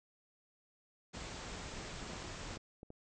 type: low-pass noise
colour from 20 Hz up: pink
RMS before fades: -46 dBFS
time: 1.13-2.58 s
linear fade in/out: 20 ms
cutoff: 8000 Hz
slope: 96 dB/octave
type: clicks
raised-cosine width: 2 ms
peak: -36 dBFS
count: 9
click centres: 2.027 / 2.102 / 2.134 / 2.224 / 2.283 / 2.51 / 2.571 / 2.831 / 2.904 s
effects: none